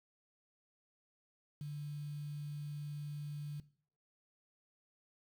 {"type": "tone with quantisation", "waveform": "sine", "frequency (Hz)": 146.83, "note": "D3", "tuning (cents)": 0, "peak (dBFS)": -40, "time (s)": [1.61, 3.6], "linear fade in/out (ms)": 2, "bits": 10, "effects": ["noise-tail reverb RT60 0.5 s tail -18 dB re dry"]}